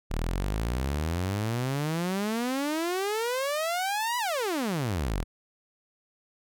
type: exponential two-way sweep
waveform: sawtooth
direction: up then down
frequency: 36.71 to 997 to 36.71 Hz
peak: -23 dBFS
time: 0.1-5.24 s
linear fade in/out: 20 ms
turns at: 4.18 s
effects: none